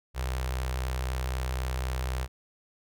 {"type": "tone with notch filter", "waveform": "sawtooth", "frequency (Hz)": 63.9, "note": "C2", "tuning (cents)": -40, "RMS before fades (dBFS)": -31, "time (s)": [0.14, 2.28], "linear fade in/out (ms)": 50, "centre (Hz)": 240, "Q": 0.56, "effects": []}